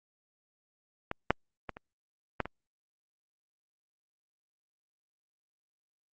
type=clicks; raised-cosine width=0.5 ms; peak=-17 / -7 / -21 / -28 / -13 / -22 dBFS; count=6; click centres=1.114 / 1.306 / 1.693 / 1.769 / 2.403 / 2.456 s; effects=Opus 48 kbps